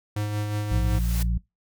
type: tone with tremolo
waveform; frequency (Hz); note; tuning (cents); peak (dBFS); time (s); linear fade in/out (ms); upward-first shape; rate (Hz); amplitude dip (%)
square; 104.7; G#2; +15; -25; 0.16-0.99; 5; sine; 5.5; 35
type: noise with exponential growth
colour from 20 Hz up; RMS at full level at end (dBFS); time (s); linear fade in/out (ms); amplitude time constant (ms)
white; -33; 0.35-1.23; 5; 190
type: harmonic tone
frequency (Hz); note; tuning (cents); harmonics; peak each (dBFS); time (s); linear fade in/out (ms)
57.7; A#1; -17; 1 / 2 / 3; -22 / -32 / -31; 0.71-1.38; 5
effects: noise-tail reverb RT60 0.2 s tail -21 dB re dry